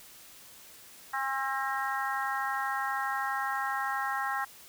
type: harmonic tone with a mistuned harmonic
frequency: 267.7 Hz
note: C4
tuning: 40 cents sharp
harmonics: 3 / 4 / 5 / 6 / 7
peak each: -34 / -35 / -36 / -37 / -37 dBFS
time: 1.13-4.45 s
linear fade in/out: 10 ms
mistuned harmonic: 3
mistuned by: +17 cents
effects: white hiss -52 dBFS RMS until 4.68 s